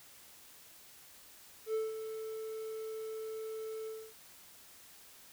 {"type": "tone with ADSR envelope", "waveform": "triangle", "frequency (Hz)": 440, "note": "A4", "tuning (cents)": 0, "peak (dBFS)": -28, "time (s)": [1.66, 4.14], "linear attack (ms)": 81, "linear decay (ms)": 180, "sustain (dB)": -9, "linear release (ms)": 270, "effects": ["white hiss -57 dBFS RMS until 5.32 s"]}